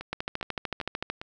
two click trains, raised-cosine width 0.3 ms, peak -21 / -14 dBFS, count 4 / 14, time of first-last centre 0.01-1.215 / 0.13-1.1 s, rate 2.49 / 13.4 Hz, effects none

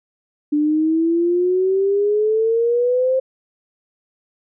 sine exponential sweep, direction up, 293.7 to 528 Hz, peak -14 dBFS, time 0.52-3.2 s, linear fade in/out 10 ms, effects none

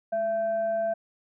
sine tone with frequency modulation, 670 Hz, E5, 28 cents sharp, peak -24 dBFS, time 0.12-0.94 s, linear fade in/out 10 ms, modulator 880 Hz, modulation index 0.23, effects none

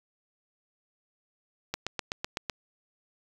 click train, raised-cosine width 0.2 ms, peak -13 dBFS, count 7, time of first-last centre 1.74-2.498 s, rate 7.92 Hz, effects 7-bit

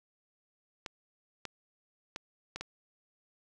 clicks, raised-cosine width 0.2 ms, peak -21 dBFS, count 5, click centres 0.862 / 1.453 / 2.161 / 2.56 / 2.61 s, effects none

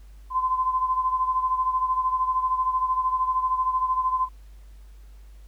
sine beating tone pair, 1026 / 1039 Hz, C6 / C6, -34 / -12 cents, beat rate 13 Hz, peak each -22 / -28 dBFS, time 0.3-4.29 s, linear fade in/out 50 ms, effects added 50 Hz sine -43 dBFS peak until 5.47 s + pink hiss -62 dBFS RMS until 5.47 s

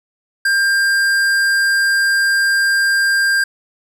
sine tone with tanh clipping, 1595 Hz, G6, 30 cents sharp, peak -14 dBFS, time 0.45-3.44 s, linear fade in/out 5 ms, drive 15 dB, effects none

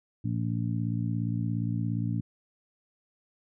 harmonic tone, 57.2 Hz, A#1, 32 cents flat, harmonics 2 / 3 / 4 / 5, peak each -29 / -33 / -35 / -37 dBFS, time 0.24-2.21 s, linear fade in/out 10 ms, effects none

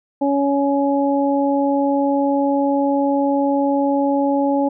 harmonic tone, 280 Hz, C#4, 18 cents sharp, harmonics 1 / 2 / 3, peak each -17 / -20 / -22 dBFS, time 0.21-4.69 s, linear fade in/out 10 ms, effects none

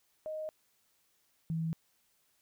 sine tone pair in turn, 622.3 / 162.51 Hz, D#5 / E3, 0 / -24 cents, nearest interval octave + major seventh, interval 2324 cents, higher first, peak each -36 / -31 dBFS, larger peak second, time 0.26-0.49 / 1.5-1.73 s, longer neither, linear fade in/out 0 ms, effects white hiss -73 dBFS RMS until 2.41 s

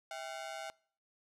sawtooth ring-modulated tone, 722 Hz, F#5, 43 cents flat, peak -34 dBFS, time 0.11-0.7 s, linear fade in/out 0 ms, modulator 69.9 Hz, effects noise-tail reverb RT60 0.5 s tail -24 dB re dry + low-pass 9000 Hz 12 dB/octave

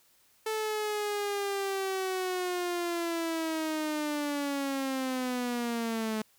sawtooth linear sweep, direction down, 439 to 215.3 Hz, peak -26 dBFS, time 0.46-6.22 s, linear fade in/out 5 ms, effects white hiss -65 dBFS RMS until 6.38 s

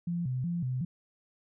sine tone with vibrato, 148.4 Hz, D3, 18 cents sharp, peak -29 dBFS, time 0.07-0.85 s, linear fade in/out 5 ms, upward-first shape square, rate 2.7 Hz, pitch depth 260 cents each way, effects none

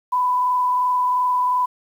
sine tone with frequency modulation, 997 Hz, B5, 16 cents sharp, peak -16 dBFS, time 0.12-1.66 s, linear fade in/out 10 ms, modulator 22.8 Hz, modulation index 0.46, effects 8-bit

